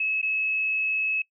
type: tone with dropouts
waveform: sine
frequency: 2583 Hz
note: E7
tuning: 36 cents flat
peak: -23 dBFS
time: 0-1.22 s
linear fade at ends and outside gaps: 5 ms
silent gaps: 0.216-0.227 s
effects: noise-tail reverb RT60 0.1 s tail -22 dB re dry